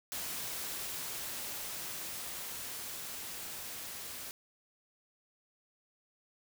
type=noise with level ramp; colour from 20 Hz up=white; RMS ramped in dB=-39 to -44 dBFS; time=0.12-4.31 s; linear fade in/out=0 ms; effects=none